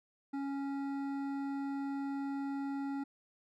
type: tone with hard clipping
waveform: sine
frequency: 277.2 Hz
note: C#4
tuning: in tune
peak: -37 dBFS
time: 0.33-3.04 s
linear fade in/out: 10 ms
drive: 11 dB
effects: none